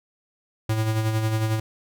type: tone with tremolo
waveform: square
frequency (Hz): 110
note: A2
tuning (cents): 0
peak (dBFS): -20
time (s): 0.69-1.6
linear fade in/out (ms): 5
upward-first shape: sine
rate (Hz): 11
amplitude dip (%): 45
effects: none